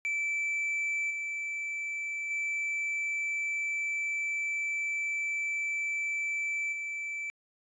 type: tone with level steps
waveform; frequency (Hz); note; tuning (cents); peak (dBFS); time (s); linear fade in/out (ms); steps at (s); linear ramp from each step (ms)
triangle; 2322; D7; -20; -27 / -31 / -28 / -32; 0.05-7.3; 0; 1.1 / 2.3 / 6.72; 10
effects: resampled to 24000 Hz